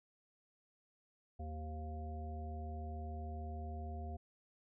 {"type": "harmonic tone with a mistuned harmonic", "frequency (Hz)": 77.78, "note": "D#2", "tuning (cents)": 0, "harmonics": [1, 3, 5, 7, 9], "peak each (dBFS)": [-42, -52, -55, -60, -50], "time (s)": [1.39, 4.17], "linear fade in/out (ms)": 10, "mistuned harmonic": 7, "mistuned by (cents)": -64, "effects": []}